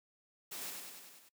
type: noise with echo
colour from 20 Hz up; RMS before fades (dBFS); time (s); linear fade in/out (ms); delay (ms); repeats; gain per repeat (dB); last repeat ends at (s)
white; -44; 0.51-0.71; 10; 97; 6; -3; 1.292
effects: noise-tail reverb RT60 0.1 s tail -22 dB re dry + high-pass 150 Hz 12 dB/octave